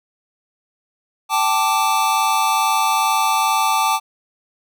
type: chord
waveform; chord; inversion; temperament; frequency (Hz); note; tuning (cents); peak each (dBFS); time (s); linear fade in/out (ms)
square; G suspended second; none; equal with one note detuned; 777.7 / 880 / 1174.7; G5 / A5 / D6; -14 / 0 / 0; -23 / -19 / -20; 1.29-4; 50
effects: none